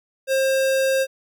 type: tone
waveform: square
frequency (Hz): 533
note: C5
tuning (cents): +32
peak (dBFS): -18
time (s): 0.27-1.07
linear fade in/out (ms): 50
effects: none